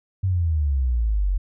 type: exponential sweep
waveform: sine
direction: down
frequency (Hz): 97.4 to 44.28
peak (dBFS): -18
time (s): 0.23-1.38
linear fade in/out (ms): 10
effects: none